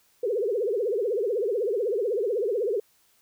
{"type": "tone with vibrato", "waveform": "sine", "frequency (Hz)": 440, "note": "A4", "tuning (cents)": 0, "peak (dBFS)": -23, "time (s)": [0.23, 2.8], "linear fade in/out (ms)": 5, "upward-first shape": "triangle", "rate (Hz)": 16, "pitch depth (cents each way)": 290, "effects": ["white hiss -64 dBFS RMS until 3.21 s"]}